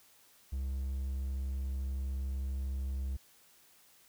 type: tone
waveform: triangle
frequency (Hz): 66.7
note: C2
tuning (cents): +34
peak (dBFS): -31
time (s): 0.52-3.17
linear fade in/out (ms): 10
effects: white hiss -63 dBFS RMS until 4.08 s